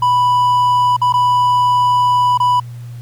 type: tone with dropouts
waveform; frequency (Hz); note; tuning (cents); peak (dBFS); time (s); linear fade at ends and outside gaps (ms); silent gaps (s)
triangle; 987.8; B5; 0; -8; 0.02-2.6; 5; 0.967-1.015 / 1.125-1.138 / 2.376-2.4
effects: added 120 Hz sine -27 dBFS peak until 3.01 s + pink hiss -48 dBFS RMS until 3.01 s